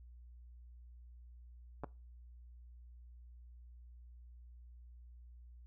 clicks, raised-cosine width 1 ms, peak -28 dBFS, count 2, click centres 1.836 / 1.843 s, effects noise-tail reverb RT60 0.3 s tail -22 dB re dry + added 60 Hz sine -53 dBFS peak until 5.66 s

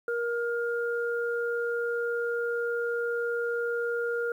sine tone pair together, 471.7 / 1413.5 Hz, A#4 / F6, +20 / +20 cents, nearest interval octave + perfect fifth, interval 1900 cents, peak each -28 / -32 dBFS, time 0.08-4.32 s, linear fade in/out 2 ms, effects 10-bit

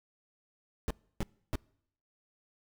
brown noise bursts, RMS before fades -31 dBFS, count 3, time 0.88-1.555 s, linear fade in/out 0 ms, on 25 ms, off 300 ms, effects noise-tail reverb RT60 0.7 s tail -26 dB re dry

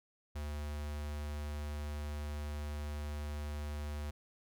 square tone with notch filter, 74 Hz, D2, 14 cents sharp, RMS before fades -40 dBFS, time 0.35-4.11 s, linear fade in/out 10 ms, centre 290 Hz, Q 1.7, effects none

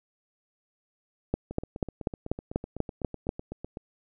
two click trains, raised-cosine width 2 ms, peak -23 / -12 dBFS, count 19 / 9, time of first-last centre 1.51-3.771 / 1.34-3.291 s, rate 7.96 / 4.1 Hz, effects none

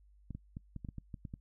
clicks, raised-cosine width 5 ms, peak -30 dBFS, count 10, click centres 0.307 / 0.35 / 0.569 / 0.763 / 0.848 / 0.888 / 0.983 / 1.142 / 1.252 / 1.339 s, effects noise-tail reverb RT60 0.1 s tail -24 dB re dry + added 50 Hz sine -60 dBFS peak until 1.4 s

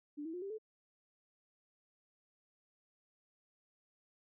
sine tone with pitch steps, 293.7 / 324 / 357.4 / 394.3 / 435 Hz, D4 / E4 / F4 / G4 / A4, 0 / -30 / +40 / +10 / -20 cents, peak -40 dBFS, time 0.17-0.585 s, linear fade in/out 20 ms, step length 83 ms, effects none

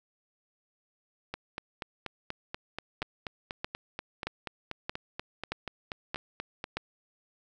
two click trains, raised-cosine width 0.3 ms, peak -16 / -19 dBFS, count 7 / 23, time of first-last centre 3.02-6.77 / 1.34-6.641 s, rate 1.6 / 4.15 Hz, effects none

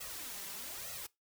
white noise with flanger, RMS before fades -44 dBFS, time 0-1.07 s, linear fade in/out 10 ms, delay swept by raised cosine 1.5 to 5.2 ms, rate 1.1 Hz, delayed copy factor +0.9, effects noise-tail reverb RT60 0.2 s tail -22 dB re dry

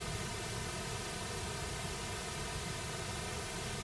pink noise with comb filter, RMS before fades -40 dBFS, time 0-3.83 s, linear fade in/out 20 ms, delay 3.6 ms, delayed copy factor -1, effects resampled to 24000 Hz

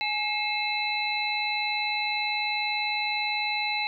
sine tone cluster, 840 / 2140 / 2622 / 4001 Hz, G#5 / C7 / E7 / B7, +19 / +38 / -10 / +22 cents, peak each -31 dBFS, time 0.01-3.87 s, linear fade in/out 0 ms, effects none

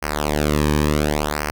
sawtooth tone with flanger, 74.7 Hz, D2, 30 cents sharp, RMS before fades -20 dBFS, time 0.02-1.51 s, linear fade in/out 10 ms, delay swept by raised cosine 0.27 to 1.47 ms, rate 0.7 Hz, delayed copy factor -0.9, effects none

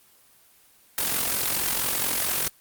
white noise with amplitude modulation, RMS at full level -22 dBFS, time 0.98-2.48 s, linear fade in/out 2 ms, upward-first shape sine, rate 44.4 Hz, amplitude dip 65%, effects white hiss -57 dBFS RMS until 2.6 s + Opus 24 kbps

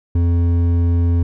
sine tone with hard clipping, 85.8 Hz, F2, 30 cents flat, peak -14 dBFS, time 0.15-1.23 s, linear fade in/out 5 ms, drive 8 dB, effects none

